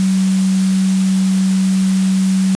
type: tone in noise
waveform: sine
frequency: 189.7 Hz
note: F#3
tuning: 43 cents sharp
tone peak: -11 dBFS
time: 0-2.55 s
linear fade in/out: 0 ms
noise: white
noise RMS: -28 dBFS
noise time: 0-2.55 s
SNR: +14 dB
effects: resampled to 22050 Hz